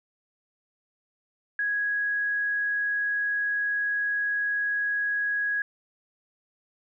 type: tone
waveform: sine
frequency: 1661.2 Hz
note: G#6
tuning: in tune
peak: -24 dBFS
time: 1.59-5.62 s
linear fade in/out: 2 ms
effects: none